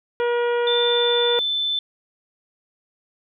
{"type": "harmonic tone", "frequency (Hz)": 478.4, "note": "A#4", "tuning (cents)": 45, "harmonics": [1, 2, 3, 4, 5, 6, 7], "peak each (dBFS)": [-19, -28, -30, -36, -38, -41, -40], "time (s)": [0.2, 1.39], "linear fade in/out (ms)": 0}
{"type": "tone with pitch glide", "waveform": "sine", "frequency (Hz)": [3545, 3525], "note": ["A7", "A7"], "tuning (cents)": [12, 2], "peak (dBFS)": -20, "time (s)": [0.67, 1.79], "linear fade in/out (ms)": 2, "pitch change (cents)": -10, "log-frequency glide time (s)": [0.86, 1.25]}
{"effects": []}